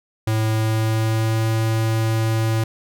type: tone with pitch glide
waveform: square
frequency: 110 to 111.73 Hz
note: A2 to A2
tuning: 0 to +27 cents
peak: -18 dBFS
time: 0.27-2.64 s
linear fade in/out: 5 ms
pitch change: +27 cents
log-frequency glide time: 0.5-1.47 s
effects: none